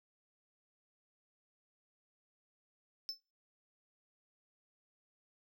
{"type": "tone with exponential decay", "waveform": "triangle", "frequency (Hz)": 5274, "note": "E8", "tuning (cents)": 0, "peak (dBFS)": -32, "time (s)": [3.09, 3.2], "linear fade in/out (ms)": 0, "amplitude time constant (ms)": 22, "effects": ["noise-tail reverb RT60 0.3 s tail -22 dB re dry"]}